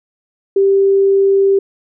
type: tone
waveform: sine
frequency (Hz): 392.3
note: G4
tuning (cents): +1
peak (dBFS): -8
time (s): 0.56-1.59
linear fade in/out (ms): 5
effects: none